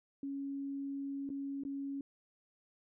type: tone with dropouts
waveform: sine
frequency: 277.2 Hz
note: C#4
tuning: in tune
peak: -37 dBFS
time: 0.23-2.01 s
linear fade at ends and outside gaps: 2 ms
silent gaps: 1.292-1.301 / 1.636-1.65 s
effects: none